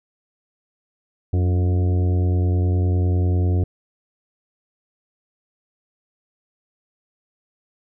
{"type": "harmonic tone with a mistuned harmonic", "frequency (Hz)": 89.9, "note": "F#2", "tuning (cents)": -49, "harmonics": [1, 2, 3, 4, 5, 6, 7, 8], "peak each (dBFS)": [-16, -30, -30, -31, -35, -43, -42, -41], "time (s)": [1.33, 3.64], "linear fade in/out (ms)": 5, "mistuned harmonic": 3, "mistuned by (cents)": 59, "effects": []}